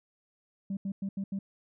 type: tone bursts at uneven times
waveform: sine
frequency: 195.7 Hz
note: G3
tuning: 3 cents flat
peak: -29 dBFS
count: 5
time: 0.7-0.77 / 0.85-0.92 / 1.02-1.09 / 1.17-1.24 / 1.32-1.39 s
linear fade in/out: 5 ms
effects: tanh soft clip ceiling -28 dBFS